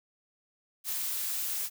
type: noise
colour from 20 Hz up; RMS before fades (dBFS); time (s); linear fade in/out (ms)
blue; -33; 0.84-1.7; 50
effects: none